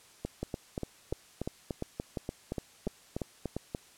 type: two click trains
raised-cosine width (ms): 2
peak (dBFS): -20 / -20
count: 10 / 13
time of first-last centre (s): 0.43-3.566 / 0.25-3.749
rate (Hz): 2.87 / 3.43
effects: white hiss -58 dBFS RMS until 3.97 s + low-pass 10000 Hz 12 dB/octave